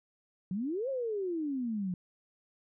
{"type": "exponential two-way sweep", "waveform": "sine", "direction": "up then down", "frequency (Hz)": [174.61, 554.4, 174.61], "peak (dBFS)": -31, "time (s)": [0.51, 1.94], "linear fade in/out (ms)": 2, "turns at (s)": 0.89, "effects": []}